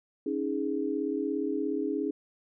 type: chord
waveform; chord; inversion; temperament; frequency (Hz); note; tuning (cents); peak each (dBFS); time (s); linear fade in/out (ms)
sine; C# suspended second; none; equal with one note detuned; 277.2 / 314.2 / 415.3; C#4 / D#4 / G#4; 0 / +17 / 0; -32; 0.26-2.11; 5
effects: none